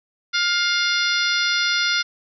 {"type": "harmonic tone", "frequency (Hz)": 705, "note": "F5", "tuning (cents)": 16, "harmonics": [2, 3, 4, 5, 6, 7, 8], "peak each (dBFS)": [-22, -25, -30, -25, -28, -26, -31], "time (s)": [0.33, 2.03], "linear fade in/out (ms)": 20, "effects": []}